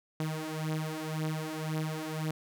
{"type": "beating tone pair", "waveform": "sawtooth", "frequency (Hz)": [155.56, 157.46], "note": ["D#3", "D#3"], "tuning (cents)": [0, 21], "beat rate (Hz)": 1.9, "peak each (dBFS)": [-32, -31], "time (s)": [0.2, 2.31], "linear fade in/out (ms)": 2, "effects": []}